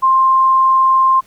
sine tone, 1054 Hz, C6, 12 cents sharp, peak -8 dBFS, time 0.02-1.21 s, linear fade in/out 20 ms, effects pink hiss -50 dBFS RMS until 1.26 s

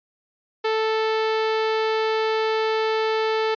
sawtooth tone, 440 Hz, A4, in tune, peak -16 dBFS, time 0.64-3.55 s, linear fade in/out 10 ms, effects resampled to 11025 Hz

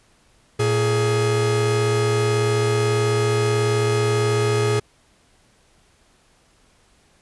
45% pulse tone pair together, 114.3 / 418.8 Hz, A#2 / G#4, -34 / +15 cents, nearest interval octave + minor seventh, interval 2249 cents, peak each -20 / -20 dBFS, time 0.59-4.8 s, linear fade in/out 10 ms, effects pink hiss -58 dBFS RMS until 7.21 s + resampled to 24000 Hz

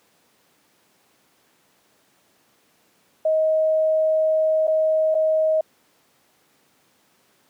sine tone with dropouts, 630 Hz, D#5, 21 cents sharp, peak -16 dBFS, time 3.25-5.61 s, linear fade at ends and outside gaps 5 ms, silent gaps 4.671-4.677 / 5.145-5.15 s, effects pink hiss -61 dBFS RMS until 7.49 s + high-pass 200 Hz 12 dB/octave

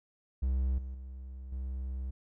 triangle tone with level steps, 64.9 Hz, C2, 13 cents flat, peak -25 / -35 / -39 / -32 dBFS, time 0.42-2.11 s, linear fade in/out 10 ms, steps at 0.78 / 0.94 / 1.52 s, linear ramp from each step 5 ms, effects none

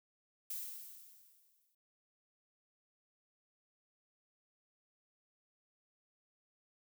violet noise with exponential decay, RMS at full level -40 dBFS, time 0.5-1.75 s, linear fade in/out 5 ms, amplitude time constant 270 ms, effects none

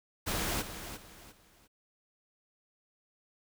pink noise with echo, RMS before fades -33 dBFS, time 0.26-0.63 s, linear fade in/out 20 ms, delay 350 ms, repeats 3, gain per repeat -10 dB, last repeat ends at 1.68 s, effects none

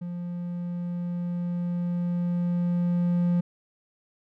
triangle tone with level ramp, 175 Hz, F3, 4 cents sharp, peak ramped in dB -29 to -18 dBFS, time 0.01-3.41 s, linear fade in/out 10 ms, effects none

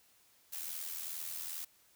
blue noise with amplitude modulation, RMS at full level -39 dBFS, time 0.52-1.65 s, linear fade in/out 10 ms, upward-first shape sine, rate 82.3 Hz, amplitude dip 60%, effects white hiss -67 dBFS RMS until 1.95 s

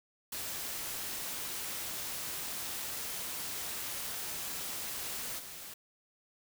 white noise with level steps, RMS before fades -39 / -46 dBFS, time 0.32-5.74 s, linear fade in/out 5 ms, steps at 5.38 s, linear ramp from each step 20 ms, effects none

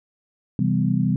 sine chord, C major seventh, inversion none, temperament equal with one note detuned, 130.81 / 164.81 / 196 / 250.2 Hz, C3 / E3 / G3 / B3, 0 / 0 / 0 / +23 cents, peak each -23 / -23 / -22 / -25 dBFS, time 0.59-1.16 s, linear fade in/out 2 ms, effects none

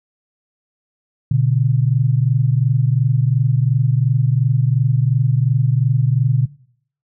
sine tone pair together, 120.58 / 143.4 Hz, B2 / D3, -41 / -41 cents, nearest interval minor third, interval 300 cents, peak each -15 dBFS, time 1.31-6.46 s, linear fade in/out 5 ms, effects noise-tail reverb RT60 0.6 s tail -20 dB re dry

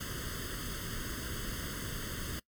pink noise with comb filter, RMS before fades -39 dBFS, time 0-2.4 s, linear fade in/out 10 ms, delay 0.62 ms, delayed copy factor +0.95, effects noise-tail reverb RT60 0.1 s tail -22 dB re dry

